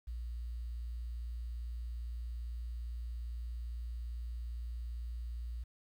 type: tone with quantisation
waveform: sine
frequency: 58.8 Hz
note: A#1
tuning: 16 cents sharp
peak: -38 dBFS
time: 0.07-5.64 s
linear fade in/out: 10 ms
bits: 11
effects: none